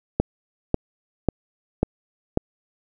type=click train; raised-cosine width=2 ms; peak=-4 dBFS; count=5; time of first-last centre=0.2-2.374 s; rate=1.84 Hz; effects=none